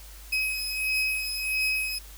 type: beating tone pair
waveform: 35% pulse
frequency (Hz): 2540 / 2541.5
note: D#7 / D#7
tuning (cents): +35 / +36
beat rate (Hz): 1.5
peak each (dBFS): -26 / -29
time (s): 0.32-1.99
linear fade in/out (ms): 10
effects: added 50 Hz sine -44 dBFS peak until 2.17 s + white hiss -49 dBFS RMS until 2.17 s